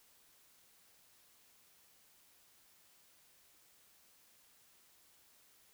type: silence
effects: white hiss -67 dBFS RMS until 5.73 s